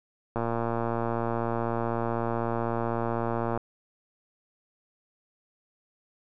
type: click train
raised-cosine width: 1 ms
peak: -15 dBFS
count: 374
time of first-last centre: 0.36-3.576 s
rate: 116 Hz
effects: none